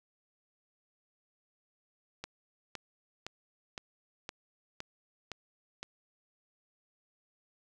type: click train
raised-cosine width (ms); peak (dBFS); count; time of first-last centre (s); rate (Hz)
0.2; -22; 8; 2.24-5.83; 1.95
effects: none